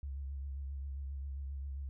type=tone with vibrato; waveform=sine; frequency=68.8 Hz; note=C#2; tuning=12 cents flat; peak=-38 dBFS; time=0.03-1.89 s; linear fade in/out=0 ms; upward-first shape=triangle; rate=7.5 Hz; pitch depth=58 cents each way; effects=none